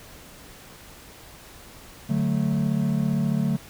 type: chord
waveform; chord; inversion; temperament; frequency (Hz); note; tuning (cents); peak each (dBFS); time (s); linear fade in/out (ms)
triangle; D major; none; equal; 146.83 / 185 / 220; D3 / F#3 / A3; 0 / 0 / 0; -23 / -24 / -23; 2.09-3.57; 10
effects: pink hiss -46 dBFS RMS until 3.69 s